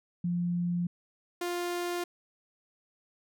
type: tone pair in turn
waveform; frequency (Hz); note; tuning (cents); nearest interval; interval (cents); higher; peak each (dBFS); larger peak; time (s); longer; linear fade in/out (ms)
sine / sawtooth; 174.7 / 350.8; F3 / F4; +1 / +8; octave; 1207; second; -27; neither; 0.24-0.87 / 1.41-2.04; neither; 5
effects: none